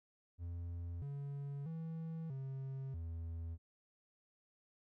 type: tone with pitch steps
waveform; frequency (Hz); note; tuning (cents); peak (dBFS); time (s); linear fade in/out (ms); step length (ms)
triangle; 85.9 / 141 / 162.7 / 134.2 / 82.9; F2 / C#3 / E3 / C3 / E2; -28 / +30 / -22 / +44 / +10; -39; 0.38-3.58; 50; 640
effects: none